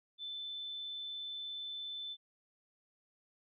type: tone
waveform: sine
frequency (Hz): 3523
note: A7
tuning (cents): +1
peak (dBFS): -40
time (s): 0.18-2.17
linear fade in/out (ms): 50
effects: none

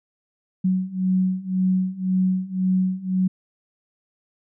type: beating tone pair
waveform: sine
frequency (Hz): 185 / 186.9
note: F#3 / F#3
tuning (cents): 0 / +18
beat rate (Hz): 1.9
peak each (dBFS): -23 / -21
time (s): 0.64-3.28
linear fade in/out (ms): 10
effects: none

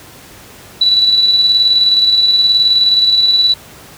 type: tone with tremolo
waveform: sine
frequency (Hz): 3951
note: B7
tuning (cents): 0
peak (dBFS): -6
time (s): 0.81-3.54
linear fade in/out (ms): 5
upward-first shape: square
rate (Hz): 19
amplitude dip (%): 35
effects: pink hiss -37 dBFS RMS until 3.97 s + high-pass 60 Hz 12 dB/octave

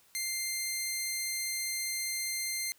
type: tone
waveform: 10% pulse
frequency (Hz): 2095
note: C7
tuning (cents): +2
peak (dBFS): -23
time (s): 0.15-2.72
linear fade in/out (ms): 0
effects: white hiss -64 dBFS RMS until 2.78 s

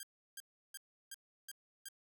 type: tone bursts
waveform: 5% pulse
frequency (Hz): 1600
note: G6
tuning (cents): +35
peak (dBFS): -34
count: 6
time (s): 0-1.886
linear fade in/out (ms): 2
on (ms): 31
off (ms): 340
effects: none

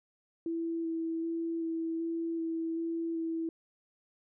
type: tone with vibrato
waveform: sine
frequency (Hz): 329.6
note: E4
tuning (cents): 0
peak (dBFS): -31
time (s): 0.46-3.49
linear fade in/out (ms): 2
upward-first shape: square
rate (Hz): 1.3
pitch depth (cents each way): 11
effects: none

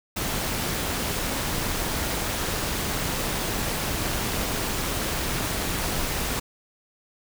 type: noise with amplitude modulation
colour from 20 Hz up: pink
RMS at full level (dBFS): -25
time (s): 0.16-6.4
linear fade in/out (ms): 10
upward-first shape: sine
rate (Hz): 214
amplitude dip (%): 50
effects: none

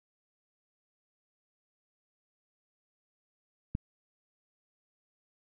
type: click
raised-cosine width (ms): 5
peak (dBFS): -19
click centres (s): 3.751
effects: none

